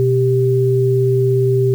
sine tone pair together, 124.91 / 392 Hz, B2 / G4, +20 / 0 cents, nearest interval octave + minor sixth, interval 1980 cents, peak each -14 dBFS, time 0-1.74 s, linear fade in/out 0 ms, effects 7-bit

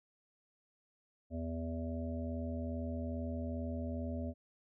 harmonic tone, 82.41 Hz, E2, in tune, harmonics 1 / 3 / 5 / 7 / 8, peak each -39 / -40 / -52 / -46 / -49 dBFS, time 1.3-4.34 s, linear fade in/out 50 ms, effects none

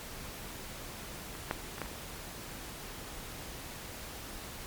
clicks, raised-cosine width 0.5 ms, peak -29 / -15 / -26 / -19 / -29 dBFS, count 5, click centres 1.352 / 1.511 / 1.782 / 1.817 / 1.86 s, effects pink hiss -44 dBFS RMS until 4.66 s + MP3 96 kbps

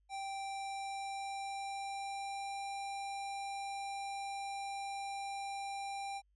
square tone with pitch glide, 784 to 792.7 Hz, G5 to G5, 0 to +19 cents, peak -40 dBFS, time 0.09-6.22 s, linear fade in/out 50 ms, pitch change +19 cents, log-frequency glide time 0.36-2.62 s, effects added 50 Hz sine -70 dBFS peak until 6.35 s + resampled to 24000 Hz

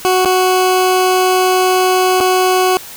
20% pulse tone with dropouts, 370 Hz, F#4, in tune, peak -5 dBFS, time 0.05-2.77 s, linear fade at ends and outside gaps 0 ms, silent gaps 0.248-0.256 / 2.204-2.209 s, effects white hiss -32 dBFS RMS until 2.96 s

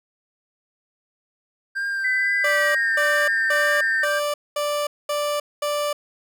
triangle tone with vibrato, 1581 Hz, G6, 14 cents sharp, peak -21 dBFS, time 1.75-4.2 s, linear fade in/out 20 ms, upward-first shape triangle, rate 2.1 Hz, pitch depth 32 cents each way
sine tone with pitch glide, 2000 to 1812.9 Hz, B6 to A#6, +21 to -49 cents, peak -20 dBFS, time 2.04-4.05 s, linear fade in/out 10 ms, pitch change -170 cents, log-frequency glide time 2.43-2.92 s
30% pulse tone bursts, 587.3 Hz, D5, in tune, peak -19 dBFS, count 7, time 2.44-5.93 s, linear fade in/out 5 ms, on 310 ms, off 220 ms
effects none

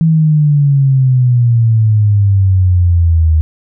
sine exponential sweep, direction down, 164 to 77.78 Hz, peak -6 dBFS, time 0.01-3.41 s, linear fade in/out 0 ms, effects none

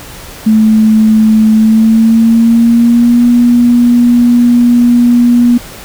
sine tone with pitch glide, 218.2 to 240.7 Hz, A3 to B3, -14 to -44 cents, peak -3 dBFS, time 0.46-5.58 s, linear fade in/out 10 ms, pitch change +170 cents, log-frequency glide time 1.53-3.25 s, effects pink hiss -29 dBFS RMS until 5.84 s

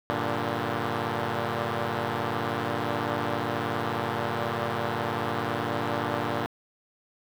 5% pulse chord, G minor, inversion none, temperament equal, 98 / 116.54 / 146.83 Hz, G2 / Bb2 / D3, 0 / 0 / 0 cents, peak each -22 / -18 / -21 dBFS, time 0.1-6.46 s, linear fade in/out 0 ms, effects low-pass 3000 Hz 12 dB/octave + 7-bit

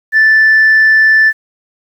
sine tone, 1759 Hz, A6, 1 cent flat, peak -3 dBFS, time 0.12-1.33 s, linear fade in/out 50 ms, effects tanh soft clip ceiling -2 dBFS + 7-bit

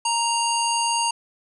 harmonic tone, 932.3 Hz, A#5, in tune, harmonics 1 / 3 / 5 / 7 / 9 / 10, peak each -22 / -27 / -29 / -30 / -32 / -32 dBFS, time 0.05-1.11 s, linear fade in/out 5 ms, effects none

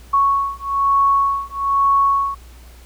sine beating tone pair, 1108 / 1109.1 Hz, C#6 / C#6, -1 / +1 cents, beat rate 1.1 Hz, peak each -17 dBFS, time 0.13-2.35 s, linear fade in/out 10 ms, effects added 60 Hz sine -39 dBFS peak until 2.85 s + pink hiss -48 dBFS RMS until 2.85 s

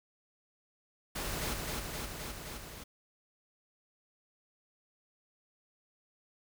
pink noise with echo, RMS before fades -37 dBFS, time 1.15-1.54 s, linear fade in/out 10 ms, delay 260 ms, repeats 5, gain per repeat -2 dB, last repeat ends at 2.84 s, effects none

